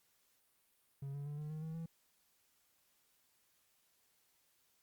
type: tone with pitch steps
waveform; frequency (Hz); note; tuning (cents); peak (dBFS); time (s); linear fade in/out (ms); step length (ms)
triangle; 138.3 / 142.35 / 146.52 / 150.82 / 155.24 / 159.79 / 164.47; C#3 / C#3 / D3 / D3 / D#3 / D#3 / E3; -4 / +46 / -4 / +46 / -4 / +46 / -4; -39; 1.02-1.86; 5; 120
effects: white hiss -75 dBFS RMS until 4.82 s + Opus 48 kbps